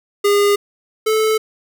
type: tone pair in turn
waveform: square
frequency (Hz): 407.2 / 436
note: G#4 / A4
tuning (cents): -34 / -16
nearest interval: minor second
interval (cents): 118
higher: second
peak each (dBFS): -12 / -14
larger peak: first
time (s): 0.24-0.56 / 1.06-1.38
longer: neither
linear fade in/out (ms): 10
effects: none